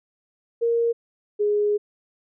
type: tone pair in turn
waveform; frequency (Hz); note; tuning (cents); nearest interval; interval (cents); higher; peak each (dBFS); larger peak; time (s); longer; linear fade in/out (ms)
sine; 466.2 / 415.3; A#4 / G#4; 0 / 0; major second; 200; first; -18; neither; 0.61-0.93 / 1.39-1.78; second; 20
effects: none